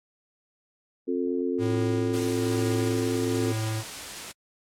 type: harmonic tone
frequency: 88.7 Hz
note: F2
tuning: 27 cents sharp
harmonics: 3 / 4 / 5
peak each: -28 / -29 / -30 dBFS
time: 1.07-3.53 s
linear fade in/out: 20 ms
type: tone with tremolo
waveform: square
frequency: 110 Hz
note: A2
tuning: in tune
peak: -27 dBFS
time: 1.58-3.84 s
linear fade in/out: 50 ms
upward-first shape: sine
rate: 1.1 Hz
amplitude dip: 45%
type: noise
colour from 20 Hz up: white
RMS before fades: -37 dBFS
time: 2.13-4.32 s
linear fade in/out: 10 ms
effects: low-pass 9000 Hz 12 dB/octave + AAC 64 kbps